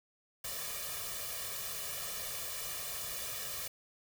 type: noise with comb filter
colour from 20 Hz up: white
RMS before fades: -40 dBFS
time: 0.44-3.68 s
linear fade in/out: 5 ms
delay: 1.7 ms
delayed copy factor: +0.95
effects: none